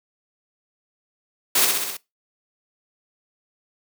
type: noise with echo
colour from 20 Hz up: white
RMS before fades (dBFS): -18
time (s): 1.55-1.65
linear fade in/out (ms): 5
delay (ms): 64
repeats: 5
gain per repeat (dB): -3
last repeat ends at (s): 1.97
effects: noise-tail reverb RT60 0.2 s tail -21 dB re dry + high-pass 200 Hz 12 dB/octave